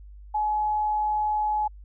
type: tone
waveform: sine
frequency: 848 Hz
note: G#5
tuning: 36 cents sharp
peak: -22 dBFS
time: 0.34-1.68 s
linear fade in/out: 10 ms
effects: added 50 Hz sine -42 dBFS peak until 1.84 s